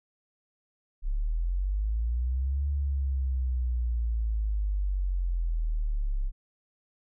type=linear two-way sweep; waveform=sine; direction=up then down; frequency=32.7 to 71.7 to 32.7 Hz; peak=-25 dBFS; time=1.02-6.32 s; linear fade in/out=50 ms; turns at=2.68 s; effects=none